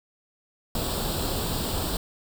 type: noise with comb filter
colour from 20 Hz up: pink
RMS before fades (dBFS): -28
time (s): 0.75-1.97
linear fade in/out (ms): 2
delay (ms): 0.24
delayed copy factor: +0.7
effects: none